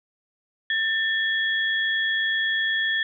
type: tone pair together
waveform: sine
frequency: 1783 / 3336 Hz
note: A6 / G#7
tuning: +22 / +7 cents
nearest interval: major seventh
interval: 1085 cents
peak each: -22 / -27 dBFS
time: 0.7-3.03 s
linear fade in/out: 2 ms
effects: none